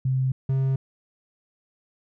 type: tone pair in turn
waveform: sine / triangle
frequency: 130.81 / 133.71 Hz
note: C3 / C3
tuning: 0 / +38 cents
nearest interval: unison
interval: 38 cents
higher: second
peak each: -20 / -18 dBFS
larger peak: second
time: 0.05-0.32 / 0.49-0.76 s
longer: neither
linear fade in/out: 5 ms
effects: none